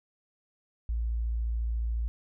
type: tone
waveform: sine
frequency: 57.1 Hz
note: A#1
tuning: 35 cents flat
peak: -27 dBFS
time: 0.89-2.08 s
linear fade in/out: 0 ms
effects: none